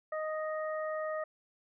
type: harmonic tone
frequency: 622.3 Hz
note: D#5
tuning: in tune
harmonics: 1 / 2 / 3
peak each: -34 / -40 / -44 dBFS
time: 0.12-1.24 s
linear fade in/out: 5 ms
effects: none